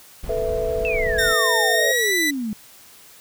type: noise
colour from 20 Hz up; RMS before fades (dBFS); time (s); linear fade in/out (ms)
brown; -30; 0.23-1.34; 10
type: chord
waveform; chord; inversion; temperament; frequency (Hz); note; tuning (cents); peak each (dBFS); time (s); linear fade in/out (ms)
sine; A suspended second; none; equal; 440 / 493.9 / 659.3; A4 / B4 / E5; 0 / 0 / 0; -25; 0.29-1.92; 5
type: exponential sweep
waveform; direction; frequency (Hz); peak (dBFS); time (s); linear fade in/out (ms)
sine; down; 2705 to 204.6; -23; 0.85-2.53; 0
type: tone with pitch glide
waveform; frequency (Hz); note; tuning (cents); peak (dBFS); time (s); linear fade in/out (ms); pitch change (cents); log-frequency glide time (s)
sawtooth; 1828 to 1982; A#6 to B6; -34 to +6; -15; 1.18-2.31; 10; +140; 1.71-2.14
effects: white hiss -47 dBFS RMS until 3.2 s